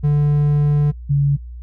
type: tone pair in turn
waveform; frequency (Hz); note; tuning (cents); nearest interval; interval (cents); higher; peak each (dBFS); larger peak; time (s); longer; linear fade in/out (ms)
triangle / sine; 146.83 / 141.54; D3 / C#3; 0 / +36; minor second; 64; first; -10 / -12; first; 0.03-0.92 / 1.09-1.37; first; 20
effects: noise-tail reverb RT60 0.1 s tail -21 dB re dry + added 60 Hz sine -30 dBFS peak until 1.62 s